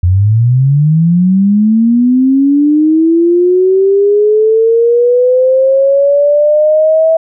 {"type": "linear sweep", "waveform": "sine", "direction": "up", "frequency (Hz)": [85.8, 652], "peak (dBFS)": -5, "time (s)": [0.03, 7.17], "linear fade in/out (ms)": 5, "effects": []}